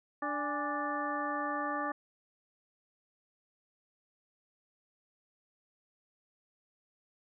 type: harmonic tone with a mistuned harmonic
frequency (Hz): 293.3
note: D4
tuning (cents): -2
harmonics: 1 / 2 / 3 / 4 / 5 / 6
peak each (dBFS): -39 / -40 / -39 / -36 / -47 / -40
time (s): 0.22-1.92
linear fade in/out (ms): 5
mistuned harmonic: 3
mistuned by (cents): -100
effects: none